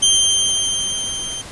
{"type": "tone with level ramp", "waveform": "20% pulse", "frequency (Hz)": 3147, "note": "G7", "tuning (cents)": 6, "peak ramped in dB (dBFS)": [-5, -20], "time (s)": [0.02, 1.42], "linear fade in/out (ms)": 10, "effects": ["pink hiss -35 dBFS RMS until 1.51 s", "resampled to 24000 Hz"]}